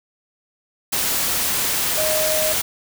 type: tone in noise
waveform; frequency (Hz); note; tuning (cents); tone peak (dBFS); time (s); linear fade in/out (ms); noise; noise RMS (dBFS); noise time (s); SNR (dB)
sine; 622.3; D#5; 0; -21; 1.97-2.53; 10; white; -21; 0.92-2.62; -3
effects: none